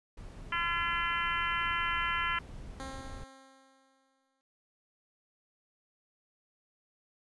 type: noise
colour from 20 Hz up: brown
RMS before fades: -45 dBFS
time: 0.17-3.24 s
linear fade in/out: 5 ms
type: harmonic tone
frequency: 341 Hz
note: F4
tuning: 41 cents flat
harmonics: 3 / 4 / 5 / 6 / 7 / 8 / 9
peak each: -36 / -34 / -36 / -37 / -41 / -41 / -40 dBFS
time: 0.52-2.39 s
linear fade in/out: 5 ms
type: tone with exponential decay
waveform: 10% pulse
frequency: 267.1 Hz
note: C4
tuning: 36 cents sharp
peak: -31 dBFS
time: 2.8-4.41 s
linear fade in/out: 0 ms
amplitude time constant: 350 ms
effects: resampled to 24000 Hz